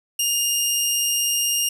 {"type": "tone", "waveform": "15% pulse", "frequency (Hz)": 2824, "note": "F7", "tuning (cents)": 19, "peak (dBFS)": -12, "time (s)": [0.19, 1.69], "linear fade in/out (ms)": 5, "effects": []}